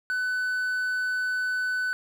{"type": "tone", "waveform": "triangle", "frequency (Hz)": 1500, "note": "F#6", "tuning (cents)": 23, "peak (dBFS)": -23, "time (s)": [0.1, 1.93], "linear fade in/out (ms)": 0, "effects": ["9-bit"]}